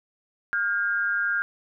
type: tone pair together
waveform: sine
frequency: 1410.5 / 1613 Hz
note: F6 / G6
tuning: +17 / +49 cents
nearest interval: major second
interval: 232 cents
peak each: -25 dBFS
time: 0.53-1.42 s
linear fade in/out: 0 ms
effects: none